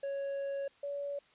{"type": "tone pair in turn", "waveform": ["triangle", "sine"], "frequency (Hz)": [555, 568.3], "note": ["C#5", "C#5"], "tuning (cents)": [2, 43], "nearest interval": "unison", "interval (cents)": 41, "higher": "second", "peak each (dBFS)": [-32, -35], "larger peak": "first", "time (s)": [[0.03, 0.68], [0.83, 1.19]], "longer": "first", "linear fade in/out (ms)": 5, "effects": ["white hiss -65 dBFS RMS until 1.34 s", "resampled to 8000 Hz"]}